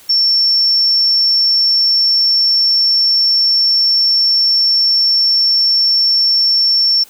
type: tone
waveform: sine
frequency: 5430 Hz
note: F8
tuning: 50 cents flat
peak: -9 dBFS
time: 0.09-7.04 s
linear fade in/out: 10 ms
effects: white hiss -43 dBFS RMS until 7.09 s